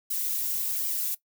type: noise with flanger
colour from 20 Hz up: violet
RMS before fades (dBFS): -29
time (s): 0.1-1.15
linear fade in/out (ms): 10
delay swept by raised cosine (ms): 1.1 to 5.5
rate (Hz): 1.3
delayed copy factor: -0.75
effects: noise-tail reverb RT60 0.1 s tail -18 dB re dry